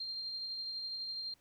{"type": "tone with tremolo", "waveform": "sine", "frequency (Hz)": 4186, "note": "C8", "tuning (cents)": 0, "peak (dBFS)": -37, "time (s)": [0, 1.34], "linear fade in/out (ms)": 5, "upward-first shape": "sine", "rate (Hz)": 12, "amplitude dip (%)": 25, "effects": ["pink hiss -71 dBFS RMS until 1.4 s"]}